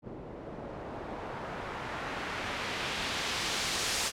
white noise with low-pass filter sweep, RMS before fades -36 dBFS, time 0.02-4.12 s, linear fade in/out 50 ms, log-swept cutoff 390 to 7200 Hz, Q 0.84, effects none

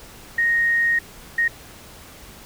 sine tone bursts at uneven times, 1864.7 Hz, A#6, in tune, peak -16 dBFS, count 2, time 0.38-0.99 / 1.38-1.48 s, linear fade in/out 5 ms, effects pink hiss -43 dBFS RMS until 2.45 s

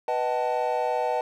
triangle chord, B dominant seventh, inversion none, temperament equal with one note detuned, 493.9 / 622.3 / 759.5 / 880 Hz, B4 / D#5 / F#5 / A5, 0 / 0 / +45 / 0 cents, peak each -27 dBFS, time 0.08-1.21 s, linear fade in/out 2 ms, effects none

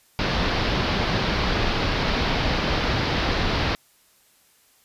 pink low-pass noise, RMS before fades -23 dBFS, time 0.19-3.75 s, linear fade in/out 0 ms, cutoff 5000 Hz, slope 48 dB/octave, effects white hiss -59 dBFS RMS until 4.84 s + resampled to 32000 Hz

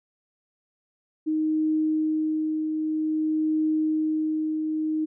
sine tone with tremolo, 311.6 Hz, D#4, 3 cents sharp, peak -20 dBFS, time 1.26-5.06 s, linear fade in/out 20 ms, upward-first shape triangle, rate 0.52 Hz, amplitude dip 40%, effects none

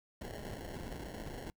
pink noise with sample-and-hold, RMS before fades -44 dBFS, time 0.21-1.5 s, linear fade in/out 2 ms, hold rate 1225 Hz, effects noise-tail reverb RT60 0.1 s tail -26 dB re dry

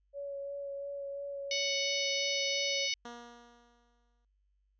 sine tone with vibrato, 561 Hz, C#5, 21 cents sharp, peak -37 dBFS, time 0.13-2.89 s, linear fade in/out 50 ms, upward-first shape sine, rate 2.9 Hz, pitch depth 13 cents each way
harmonic tone, 740 Hz, F#5, in tune, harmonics 3 / 4 / 5 / 6 / 7 / 8, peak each -36 / -37 / -38 / -39 / -39 / -40 dBFS, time 1.51-2.94 s, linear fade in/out 2 ms
10% pulse tone with exponential decay, 238.2 Hz, A#3, 38 cents sharp, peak -34 dBFS, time 3.05-4.25 s, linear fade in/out 2 ms, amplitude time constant 260 ms
effects added 49 Hz sine -70 dBFS peak until 4.79 s + resampled to 16000 Hz

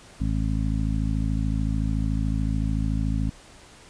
harmonic tone, 53.7 Hz, A1, 41 cents flat, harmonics 1 / 2 / 3 / 4 / 5, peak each -25 / -28 / -30 / -31 / -32 dBFS, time 0.2-3.3 s, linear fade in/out 10 ms, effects pink hiss -49 dBFS RMS until 3.89 s + resampled to 22050 Hz

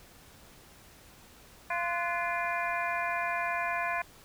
harmonic tone with a mistuned harmonic, 345.1 Hz, F4, 21 cents flat, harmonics 2 / 3 / 4 / 5 / 6 / 7, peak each -34 / -34 / -39 / -36 / -40 / -37 dBFS, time 1.7-4.02 s, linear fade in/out 5 ms, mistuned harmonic 4, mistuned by +120 cents, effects pink hiss -55 dBFS RMS until 4.24 s

